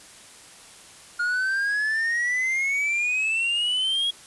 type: exponential sweep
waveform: triangle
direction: up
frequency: 1421 to 3322 Hz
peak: -20 dBFS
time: 1.19-4.11 s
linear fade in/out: 10 ms
effects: white hiss -47 dBFS RMS until 4.26 s + resampled to 24000 Hz